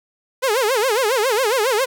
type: tone with vibrato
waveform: sawtooth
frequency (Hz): 472.5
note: A#4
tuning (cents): +23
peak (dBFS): -12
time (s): 0.42-1.86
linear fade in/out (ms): 20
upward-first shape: sine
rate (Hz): 7.3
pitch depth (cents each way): 240
effects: none